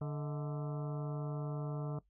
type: harmonic tone with a mistuned harmonic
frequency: 146.83 Hz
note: D3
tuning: in tune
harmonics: 1 / 2 / 3 / 4 / 5 / 6 / 7 / 8 / 9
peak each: -36 / -47 / -46 / -49 / -54 / -57 / -57 / -56 / -57 dBFS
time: 0.01-1.99 s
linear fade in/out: 5 ms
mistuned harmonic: 4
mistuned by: +110 cents
effects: noise-tail reverb RT60 0.1 s tail -18 dB re dry + added 50 Hz sine -70 dBFS peak until 2.09 s